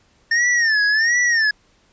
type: tone with vibrato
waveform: square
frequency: 1806 Hz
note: A6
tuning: 45 cents sharp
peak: -15 dBFS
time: 0.31-1.51 s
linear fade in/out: 5 ms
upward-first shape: sine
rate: 1.4 Hz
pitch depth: 140 cents each way
effects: pink hiss -58 dBFS RMS until 1.92 s + resampled to 16000 Hz